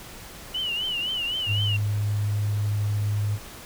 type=tone with vibrato; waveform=sine; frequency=2929 Hz; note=F#7; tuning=18 cents flat; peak=-25 dBFS; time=0.54-1.77 s; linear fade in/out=10 ms; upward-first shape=triangle; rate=3.9 Hz; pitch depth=120 cents each way
type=tone; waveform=sine; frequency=103.83 Hz; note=G#2; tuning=in tune; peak=-22 dBFS; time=1.46-3.39 s; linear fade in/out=50 ms
effects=pink hiss -42 dBFS RMS until 3.65 s